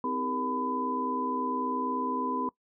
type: tone cluster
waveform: sine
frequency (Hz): 257.1 / 316.2 / 399.8 / 468.7 / 1003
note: C4 / D#4 / G4 / A#4 / B5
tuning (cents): -30 / +28 / +34 / +9 / +26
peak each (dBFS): -33 / -40 / -38 / -39 / -31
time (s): 0.04-2.49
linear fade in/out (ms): 2
effects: noise-tail reverb RT60 0.1 s tail -20 dB re dry